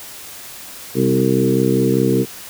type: harmonic tone with a mistuned harmonic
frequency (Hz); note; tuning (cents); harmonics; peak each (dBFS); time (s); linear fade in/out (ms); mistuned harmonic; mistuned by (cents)
65; C2; -11; 2 / 3 / 4 / 5 / 6 / 7; -20 / -20 / -20 / -20 / -20 / -20; 0.94-2.26; 50; 3; +25
effects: white hiss -35 dBFS RMS until 2.49 s